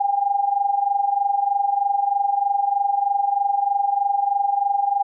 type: tone with amplitude modulation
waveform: sine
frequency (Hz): 804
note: G5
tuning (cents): +44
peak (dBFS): -14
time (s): 0-5.03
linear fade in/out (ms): 10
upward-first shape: sine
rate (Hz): 23.2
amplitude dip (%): 75
effects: none